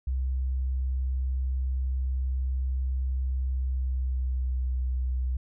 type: tone with pitch glide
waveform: sine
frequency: 64.8 to 63.32 Hz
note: C2 to B1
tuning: -16 to +44 cents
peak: -25 dBFS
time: 0.07-5.37 s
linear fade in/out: 5 ms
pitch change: -40 cents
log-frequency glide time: 3.46-4.69 s
effects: none